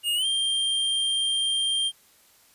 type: tone with pitch glide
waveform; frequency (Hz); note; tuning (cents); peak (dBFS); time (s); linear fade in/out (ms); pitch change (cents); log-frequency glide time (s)
square; 2851 to 3182; F7 to G7; +35 to +25; -23; 0.03-1.92; 50; +190; 0.15-0.26
effects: white hiss -58 dBFS RMS until 2.54 s + resampled to 32000 Hz